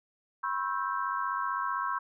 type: chord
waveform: sine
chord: C# half-diminished seventh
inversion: third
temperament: equal with one note detuned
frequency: 987.8 / 1083.4 / 1318.5 / 1568 Hz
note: B5 / C#6 / E6 / G6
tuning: 0 / -40 / 0 / 0 cents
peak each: -35 / -32 / -36 / -37 dBFS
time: 0.43-1.99 s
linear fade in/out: 10 ms
effects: none